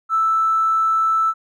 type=tone with tanh clipping; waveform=triangle; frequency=1318.5 Hz; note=E6; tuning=in tune; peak=-14 dBFS; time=0.09-1.34 s; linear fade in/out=50 ms; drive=2 dB; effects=none